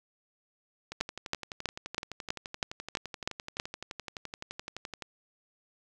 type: two click trains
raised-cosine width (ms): 0.2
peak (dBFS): -12 / -21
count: 9 / 49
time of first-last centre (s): 1.01-3.599 / 0.92-5.023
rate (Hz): 3.09 / 11.7
effects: none